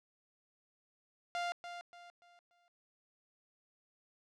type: tone with echo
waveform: sawtooth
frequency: 698.5 Hz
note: F5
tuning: in tune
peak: -31 dBFS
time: 1.35-1.52 s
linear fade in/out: 0 ms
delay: 290 ms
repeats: 4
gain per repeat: -9 dB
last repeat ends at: 2.68 s
effects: low-pass 5000 Hz 12 dB/octave